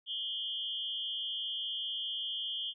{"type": "tone with amplitude modulation", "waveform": "sine", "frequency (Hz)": 3176, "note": "G7", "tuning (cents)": 22, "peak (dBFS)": -30, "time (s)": [0.06, 2.74], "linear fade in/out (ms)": 50, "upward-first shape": "sine", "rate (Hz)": 245, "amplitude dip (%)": 100, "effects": []}